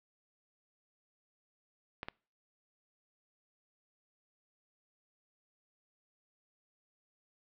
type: clicks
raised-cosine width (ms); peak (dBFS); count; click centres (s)
0.3; -22; 2; 2.031 / 2.085
effects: noise-tail reverb RT60 0.4 s tail -26 dB re dry + low-pass 4000 Hz 12 dB/octave